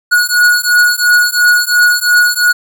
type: beating tone pair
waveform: square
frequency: 1453 / 1455.9 Hz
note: F#6 / F#6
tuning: -32 / -28 cents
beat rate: 2.9 Hz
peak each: -11 dBFS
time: 0.11-2.53 s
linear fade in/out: 20 ms
effects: none